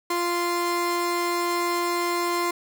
35% pulse tone pair together, 348 / 1042.8 Hz, F4 / C6, -6 / -6 cents, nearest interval octave + perfect fifth, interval 1900 cents, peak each -24 dBFS, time 0.1-2.51 s, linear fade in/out 5 ms, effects none

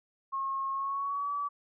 sine tone with pitch glide, 1083 to 1147.4 Hz, C#6 to D6, -41 to -41 cents, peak -30 dBFS, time 0.32-1.49 s, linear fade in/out 20 ms, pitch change +100 cents, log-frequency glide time 0.72-1.32 s, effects none

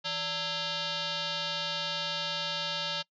sine tone with frequency modulation, 164.81 Hz, E3, in tune, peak -30 dBFS, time 0.04-3.03 s, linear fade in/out 20 ms, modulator 743 Hz, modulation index 6, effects noise-tail reverb RT60 0.1 s tail -22 dB re dry

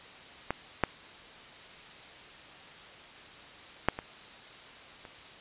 clicks, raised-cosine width 0.5 ms, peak -14 / -8 / -7 / -21 / -30 dBFS, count 5, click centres 0.506 / 0.837 / 3.886 / 3.989 / 5.052 s, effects white hiss -49 dBFS RMS until 5.4 s + resampled to 8000 Hz

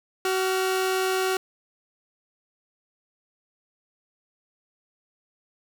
sawtooth tone pair together, 376.5 / 1396.9 Hz, F#4 / F6, +30 / 0 cents, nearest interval octave + major seventh, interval 2270 cents, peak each -19 / -28 dBFS, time 0.25-1.37 s, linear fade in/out 2 ms, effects none

